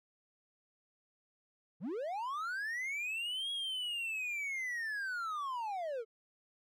triangle linear two-way sweep, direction up then down, 136.8 to 3322 to 426.5 Hz, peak -34 dBFS, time 1.8-6.05 s, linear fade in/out 50 ms, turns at 3.51 s, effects none

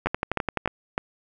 two click trains, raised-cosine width 0.5 ms, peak -9 / -9 dBFS, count 8 / 4, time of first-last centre 0.06-0.658 / 0.07-0.979 s, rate 11.7 / 3.3 Hz, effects none

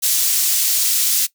pink high-pass noise, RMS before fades -17 dBFS, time 0.02-1.27 s, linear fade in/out 20 ms, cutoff 5800 Hz, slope 12 dB/octave, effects noise-tail reverb RT60 0.1 s tail -18 dB re dry

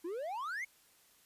triangle exponential sweep, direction up, 320 to 2241 Hz, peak -35 dBFS, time 0.04-0.65 s, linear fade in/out 10 ms, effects white hiss -66 dBFS RMS until 1.25 s + resampled to 32000 Hz

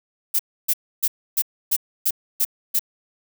violet noise bursts, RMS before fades -19 dBFS, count 8, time 0.34-2.794 s, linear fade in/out 10 ms, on 53 ms, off 290 ms, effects none

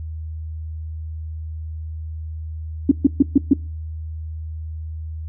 sine tone bursts, 277.2 Hz, C#4, in tune, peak -7 dBFS, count 5, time 2.89-3.535 s, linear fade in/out 5 ms, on 25 ms, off 130 ms, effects noise-tail reverb RT60 0.3 s tail -21 dB re dry + added 79 Hz sine -27 dBFS peak until 5.28 s

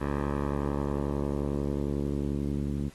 10% pulse tone with low-pass filter sweep, 71.2 Hz, C#2, 47 cents sharp, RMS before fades -30 dBFS, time 0-2.9 s, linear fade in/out 20 ms, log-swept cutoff 1500 to 230 Hz, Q 1.1, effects pink hiss -56 dBFS RMS until 2.94 s + AAC 32 kbps

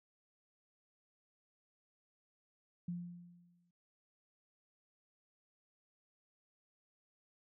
sine tone with exponential decay, 174.61 Hz, F3, in tune, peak -36 dBFS, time 2.88-3.71 s, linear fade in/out 5 ms, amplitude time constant 180 ms, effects none

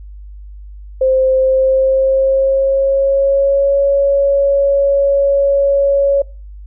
sine tone with pitch glide, 523.3 to 557.6 Hz, C5 to C#5, 0 to +10 cents, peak -9 dBFS, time 1.01-6.22 s, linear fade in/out 5 ms, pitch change +110 cents, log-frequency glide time 1.36-3.78 s, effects noise-tail reverb RT60 0.4 s tail -24 dB re dry + added 50 Hz sine -30 dBFS peak until 6.66 s

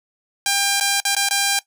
5% pulse tone with dropouts, 798 Hz, G5, 31 cents sharp, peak -5 dBFS, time 0.46-1.59 s, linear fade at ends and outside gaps 2 ms, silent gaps 0.8-0.809 / 1.002-1.051 / 1.15-1.165 / 1.288-1.309 s, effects noise-tail reverb RT60 0.1 s tail -18 dB re dry

